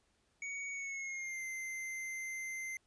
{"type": "tone with pitch glide", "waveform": "square", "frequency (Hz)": [2241, 2079], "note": ["C#7", "C7"], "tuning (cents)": [18, -12], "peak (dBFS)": -40, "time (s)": [0.42, 2.77], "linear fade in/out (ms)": 2, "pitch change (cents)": -130, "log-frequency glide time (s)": [0.71, 1.45], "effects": ["pink hiss -75 dBFS RMS until 2.86 s", "resampled to 22050 Hz"]}